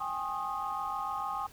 sine chord, Ab major seventh, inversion third, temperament equal with one note detuned, 784 / 830.6 / 1074.1 / 1244.5 Hz, G5 / Ab5 / C6 / Eb6, 0 / 0 / +45 / 0 cents, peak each -38 / -38 / -37 / -36 dBFS, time 0-1.47 s, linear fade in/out 10 ms, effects tanh soft clip ceiling -23 dBFS + pink hiss -55 dBFS RMS until 1.52 s

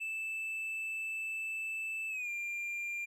triangle tone with pitch glide, 2637 to 2390 Hz, E7 to D7, 0 to +30 cents, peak -34 dBFS, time 0-3.06 s, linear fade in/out 20 ms, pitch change -170 cents, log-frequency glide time 2.09-2.29 s, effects none

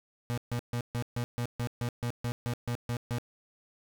35% pulse tone bursts, 120 Hz, B2, 49 cents flat, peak -28 dBFS, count 14, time 0.3-3.184 s, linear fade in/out 0 ms, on 76 ms, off 140 ms, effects none

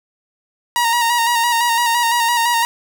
sawtooth tone with vibrato, 941 Hz, A#5, 16 cents sharp, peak -10 dBFS, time 0.76-2.65 s, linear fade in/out 0 ms, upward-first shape square, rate 5.9 Hz, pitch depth 33 cents each way, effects none

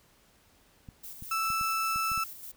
clicks, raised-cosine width 5 ms, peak -32 dBFS, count 7, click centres 0.888 / 1.224 / 1.503 / 1.612 / 1.96 / 2.117 / 2.177 s
violet noise with tremolo, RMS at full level -43 dBFS, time 1.03-2.52 s, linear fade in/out 10 ms, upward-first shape square, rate 5 Hz, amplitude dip 40%
35% pulse tone, 1318.5 Hz, E6, in tune, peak -26 dBFS, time 1.31-2.24 s, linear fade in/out 5 ms
effects pink hiss -63 dBFS RMS until 2.56 s

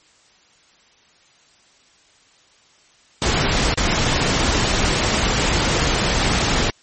pink noise with dropouts, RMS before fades -18 dBFS, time 3.22-6.7 s, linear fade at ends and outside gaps 0 ms, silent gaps 3.74-3.775 s, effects white hiss -54 dBFS RMS until 6.82 s + MP3 32 kbps

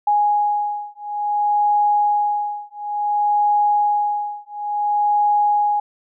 sine beating tone pair, 829 / 829.57 Hz, G#5 / G#5, -3 / -2 cents, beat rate 0.57 Hz, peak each -19 dBFS, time 0.07-5.8 s, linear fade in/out 5 ms, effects none

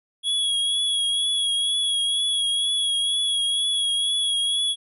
square tone with vibrato, 3340 Hz, G#7, 9 cents sharp, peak -21 dBFS, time 0.23-4.76 s, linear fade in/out 50 ms, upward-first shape triangle, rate 2.1 Hz, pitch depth 35 cents each way, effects resampled to 32000 Hz

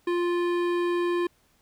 sine tone with hard clipping, 349.3 Hz, F4, in tune, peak -25 dBFS, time 0.07-1.27 s, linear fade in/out 5 ms, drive 15 dB, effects pink hiss -65 dBFS RMS until 1.61 s

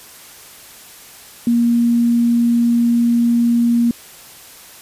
sine tone, 236.1 Hz, A#3, 22 cents sharp, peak -11 dBFS, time 1.47-3.91 s, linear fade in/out 2 ms, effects white hiss -40 dBFS RMS until 4.81 s + resampled to 32000 Hz

